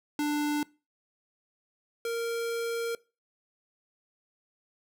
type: tone pair in turn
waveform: square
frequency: 295.5 / 464.2 Hz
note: D4 / A#4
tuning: +11 / -7 cents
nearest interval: minor sixth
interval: 782 cents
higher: second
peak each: -27 / -30 dBFS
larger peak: first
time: 0.19-0.63 / 2.05-2.95 s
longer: second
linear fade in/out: 2 ms
effects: noise-tail reverb RT60 0.3 s tail -22 dB re dry